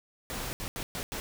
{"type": "noise bursts at uneven times", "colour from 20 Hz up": "pink", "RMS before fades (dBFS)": -36, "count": 5, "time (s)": [[0.3, 0.53], [0.6, 0.68], [0.76, 0.83], [0.95, 1.03], [1.12, 1.2]], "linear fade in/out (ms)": 0, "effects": []}